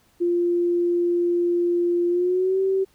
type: tone with pitch glide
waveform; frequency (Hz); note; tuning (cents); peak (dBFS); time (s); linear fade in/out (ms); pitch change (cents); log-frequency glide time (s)
sine; 348 to 383.9; F4 to G4; -6 to -36; -18; 0.2-2.85; 20; +170; 2.09-2.6
effects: pink hiss -61 dBFS RMS until 2.94 s